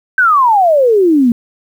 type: exponential sweep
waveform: sine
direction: down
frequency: 1570 to 226.6 Hz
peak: -6 dBFS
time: 0.18-1.32 s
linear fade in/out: 2 ms
effects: 7-bit